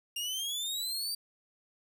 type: exponential sweep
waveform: sawtooth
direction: up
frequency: 2794 to 4699 Hz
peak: -30 dBFS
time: 0.16-1.15 s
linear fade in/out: 5 ms
effects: none